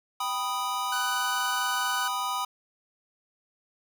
square chord, G augmented, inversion none, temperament equal, 784 / 987.8 / 1244.5 Hz, G5 / B5 / D#6, 0 / 0 / 0 cents, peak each -36 / -32 / -32 dBFS, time 0.2-2.45 s, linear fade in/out 5 ms
sawtooth tone, 1494 Hz, F#6, 16 cents sharp, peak -26 dBFS, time 0.92-2.08 s, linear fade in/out 5 ms
effects none

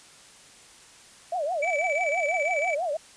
sine tone with vibrato, 649 Hz, E5, 27 cents flat, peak -25 dBFS, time 1.32-2.97 s, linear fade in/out 5 ms, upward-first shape triangle, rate 6.1 Hz, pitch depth 280 cents each way
triangle tone with tremolo, 2302 Hz, D7, 35 cents flat, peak -23 dBFS, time 1.62-2.75 s, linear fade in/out 10 ms, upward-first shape square, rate 18 Hz, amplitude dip 50%
effects white hiss -51 dBFS RMS until 3.16 s + resampled to 22050 Hz

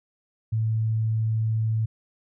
sine tone, 110.8 Hz, A2, 13 cents sharp, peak -21 dBFS, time 0.52-1.86 s, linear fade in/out 10 ms, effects none

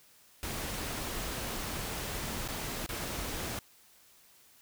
pink noise with dropouts, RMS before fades -37 dBFS, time 0.43-3.59 s, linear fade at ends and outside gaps 1 ms, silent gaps 2.478-2.486 / 2.863-2.89 s, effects white hiss -61 dBFS RMS until 4.61 s

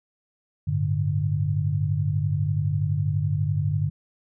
sine chord, G suspended second, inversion none, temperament equal, 98 / 110 / 146.83 Hz, G2 / A2 / D3, 0 / 0 / 0 cents, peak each -25 / -29 / -24 dBFS, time 0.67-3.9 s, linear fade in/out 10 ms, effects none

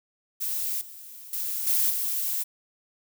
violet noise with level steps, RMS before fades -29 / -44 / -30 / -23 / -28 dBFS, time 0.4-2.44 s, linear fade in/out 20 ms, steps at 0.81 / 1.33 / 1.67 / 1.9 s, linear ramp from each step 2 ms, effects none

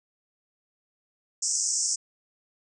pink band-pass noise, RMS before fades -27 dBFS, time 1.42-1.96 s, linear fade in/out 10 ms, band 5300 to 8400 Hz, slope 96 dB/octave, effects none

